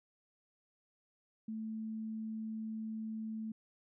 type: tone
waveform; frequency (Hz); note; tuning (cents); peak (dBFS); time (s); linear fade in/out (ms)
sine; 220; A3; 0; -38; 1.48-3.52; 5
effects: none